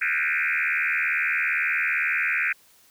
sine tone with frequency modulation, 1974 Hz, B6, 1 cent flat, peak -21 dBFS, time 0.01-2.53 s, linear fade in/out 10 ms, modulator 77.7 Hz, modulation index 6.8, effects white hiss -57 dBFS RMS until 2.9 s

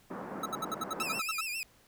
pink band-pass noise, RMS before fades -41 dBFS, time 0.1-1.2 s, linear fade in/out 10 ms, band 180 to 1400 Hz, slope 24 dB/octave
square tone bursts, 1300 Hz, E6, 24 cents flat, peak -32 dBFS, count 11, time 0.43-1.409 s, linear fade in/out 5 ms, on 29 ms, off 66 ms
sawtooth tone with vibrato, 2551 Hz, D#7, 43 cents sharp, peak -31 dBFS, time 1-1.63 s, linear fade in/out 0 ms, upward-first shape sine, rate 7.4 Hz, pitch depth 110 cents each way
effects pink hiss -63 dBFS RMS until 1.87 s

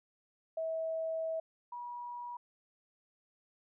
sine tone pair in turn, 647 / 965.8 Hz, E5 / B5, -32 / -39 cents, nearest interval perfect fifth, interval 693 cents, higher second, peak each -33 / -40 dBFS, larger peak first, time 0.57-1.4 / 1.72-2.37 s, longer first, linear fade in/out 5 ms, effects none

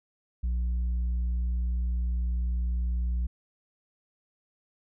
sine tone with tanh clipping, 60.1 Hz, B1, 46 cents flat, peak -26 dBFS, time 0.43-3.27 s, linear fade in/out 10 ms, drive 3 dB, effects none

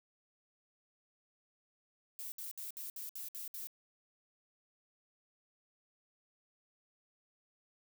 violet noise bursts, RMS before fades -44 dBFS, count 8, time 2.19-3.671 s, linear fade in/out 0 ms, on 130 ms, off 63 ms, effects none

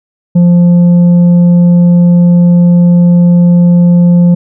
triangle tone with tanh clipping, 174.61 Hz, F3, in tune, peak -3 dBFS, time 0.35-4.35 s, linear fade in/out 10 ms, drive 9 dB, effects none

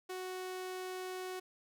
sawtooth tone, 370 Hz, F#4, in tune, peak -36 dBFS, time 0.09-1.4 s, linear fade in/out 10 ms, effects none

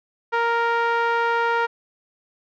5% pulse tone with low-pass filter, 466.2 Hz, A#4, in tune, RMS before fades -21 dBFS, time 0.32-1.67 s, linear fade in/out 20 ms, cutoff 1200 Hz, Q 1.5, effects none

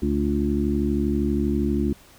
harmonic tone with a mistuned harmonic, 72.5 Hz, D2, 22 cents flat, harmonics 1 / 2 / 3 / 4 / 5, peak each -26 / -32 / -24 / -26 / -27 dBFS, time 0.02-1.93 s, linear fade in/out 5 ms, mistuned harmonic 5, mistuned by -60 cents, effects pink hiss -51 dBFS RMS until 2.18 s

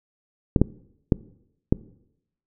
clicks, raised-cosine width 3 ms, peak -3 dBFS, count 4, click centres 0.562 / 0.616 / 1.122 / 1.725 s, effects noise-tail reverb RT60 0.8 s tail -21 dB re dry

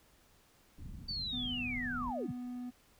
pink low-pass noise, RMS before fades -46 dBFS, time 0.78-2.11 s, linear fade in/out 2 ms, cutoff 220 Hz, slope 24 dB/octave
sine linear sweep, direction down, 4628 to 81.1 Hz, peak -36 dBFS, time 1.08-2.32 s, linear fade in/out 10 ms
triangle tone, 246.9 Hz, B3, in tune, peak -37 dBFS, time 1.32-2.71 s, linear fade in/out 20 ms
effects pink hiss -66 dBFS RMS until 2.99 s

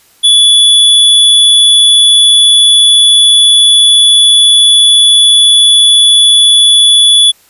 square tone, 3431 Hz, A7, 44 cents flat, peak -3 dBFS, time 0.23-7.32 s, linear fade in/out 20 ms, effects white hiss -46 dBFS RMS until 7.49 s + resampled to 32000 Hz

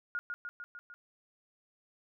sine tone with echo, 1430 Hz, F6, 41 cents sharp, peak -32 dBFS, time 0.15-0.19 s, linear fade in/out 0 ms, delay 150 ms, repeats 5, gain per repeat -3 dB, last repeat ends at 0.94 s, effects none

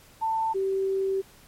sine tone pair in turn, 891 / 386.3 Hz, A5 / G4, +22 / -25 cents, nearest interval octave + major second, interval 1447 cents, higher first, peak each -23 dBFS, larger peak neither, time 0.21-0.54 / 0.54-1.22 s, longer second, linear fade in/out 20 ms, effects pink hiss -54 dBFS RMS until 1.47 s + MP3 64 kbps

